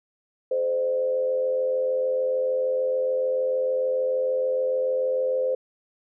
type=tone with frequency modulation; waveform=sine; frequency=517 Hz; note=C5; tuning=21 cents flat; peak=-21 dBFS; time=0.51-5.55 s; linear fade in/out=5 ms; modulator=86.7 Hz; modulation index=0.53; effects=none